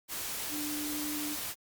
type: tone in noise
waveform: sine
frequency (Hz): 298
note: D4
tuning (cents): +25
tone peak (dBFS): -36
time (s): 0.49-1.37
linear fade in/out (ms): 50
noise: white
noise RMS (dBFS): -37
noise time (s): 0.08-1.55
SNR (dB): -2
effects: Opus 48 kbps